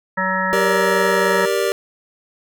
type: harmonic tone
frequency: 188.2 Hz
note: F#3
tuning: 30 cents sharp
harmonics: 1 / 3 / 5 / 7 / 9 / 10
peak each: -26 / -26 / -23 / -24 / -24 / -24 dBFS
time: 0.17-1.46 s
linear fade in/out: 10 ms
type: chord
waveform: square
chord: G minor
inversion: none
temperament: just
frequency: 392 / 470.4 / 588 Hz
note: G4 / Bb4 / D5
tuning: 0 / +16 / +2 cents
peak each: -21 / -22 / -23 dBFS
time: 0.53-1.72 s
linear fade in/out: 0 ms
effects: none